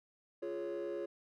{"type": "chord", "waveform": "triangle", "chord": "Db major", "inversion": "first", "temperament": "just", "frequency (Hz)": [346.5, 415.8, 554.4], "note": ["F4", "Ab4", "Db5"], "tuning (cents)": [-14, 2, 0], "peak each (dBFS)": [-38, -39, -39], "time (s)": [0.42, 1.06], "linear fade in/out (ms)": 10, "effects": ["tanh soft clip ceiling -31 dBFS"]}